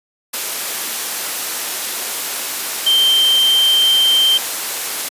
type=tone in noise; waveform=sine; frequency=3136 Hz; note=G7; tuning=in tune; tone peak=-10 dBFS; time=2.86-4.38 s; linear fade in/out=10 ms; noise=white; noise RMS=-22 dBFS; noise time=0.33-5.09 s; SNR=+9 dB; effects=high-pass 300 Hz 12 dB/octave + resampled to 32000 Hz